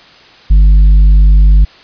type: tone with tanh clipping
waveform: sine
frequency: 50 Hz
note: G1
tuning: 35 cents sharp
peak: -3 dBFS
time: 0.5-1.65 s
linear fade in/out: 10 ms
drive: 5 dB
effects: white hiss -39 dBFS RMS until 1.83 s + resampled to 11025 Hz